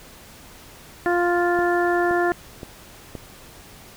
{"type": "harmonic tone", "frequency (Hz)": 350, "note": "F4", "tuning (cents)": 4, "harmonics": [1, 2, 3, 4, 5], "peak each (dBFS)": [-20, -23, -30, -28, -27], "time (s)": [1.06, 2.32], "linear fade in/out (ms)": 0}
{"type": "click train", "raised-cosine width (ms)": 2, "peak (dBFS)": -19, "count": 4, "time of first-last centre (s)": [1.59, 3.152], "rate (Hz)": 1.92}
{"effects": ["pink hiss -45 dBFS RMS until 3.96 s"]}